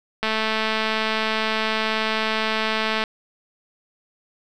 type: click train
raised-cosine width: 0.3 ms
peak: -7 dBFS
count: 616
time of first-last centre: 0.23-3.038 s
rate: 219 Hz
effects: none